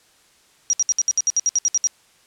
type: tone bursts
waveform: sine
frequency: 5740 Hz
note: F8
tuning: 47 cents sharp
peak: -14 dBFS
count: 13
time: 0.7-1.871 s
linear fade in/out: 0 ms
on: 31 ms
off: 64 ms
effects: white hiss -56 dBFS RMS until 2.26 s + low-pass 9000 Hz 12 dB/octave